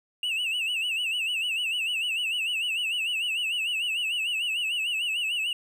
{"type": "tone with vibrato", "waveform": "triangle", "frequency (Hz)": 2764, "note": "F7", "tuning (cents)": -19, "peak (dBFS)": -24, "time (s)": [0.23, 5.53], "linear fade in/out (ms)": 2, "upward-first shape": "sine", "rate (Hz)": 6.7, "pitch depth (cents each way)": 130, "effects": []}